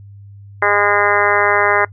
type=harmonic tone; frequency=204.6 Hz; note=G#3; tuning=26 cents flat; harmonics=2 / 3 / 4 / 5 / 6 / 7 / 8 / 9 / 10; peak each=-20 / -20 / -20 / -20 / -20 / -20 / -20 / -20 / -20 dBFS; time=0.62-1.85 s; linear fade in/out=5 ms; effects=noise-tail reverb RT60 0.1 s tail -22 dB re dry + added 100 Hz sine -35 dBFS peak until 1.92 s